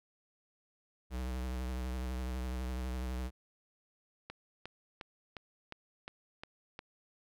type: tone with vibrato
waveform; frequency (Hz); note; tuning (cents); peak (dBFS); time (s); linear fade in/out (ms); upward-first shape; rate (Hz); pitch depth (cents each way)
square; 63.1; B1; +38; -36; 1.1-3.31; 50; triangle; 12; 56
type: click train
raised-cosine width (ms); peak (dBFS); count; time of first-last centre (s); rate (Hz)
0.3; -27; 8; 4.3-6.791; 2.81
effects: none